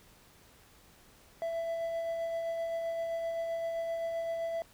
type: tone with tremolo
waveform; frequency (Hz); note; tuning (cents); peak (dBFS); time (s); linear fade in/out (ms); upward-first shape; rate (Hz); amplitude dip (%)
triangle; 665; E5; +15; -29; 1.42-4.62; 0; sine; 7.7; 25
effects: pink hiss -60 dBFS RMS until 4.73 s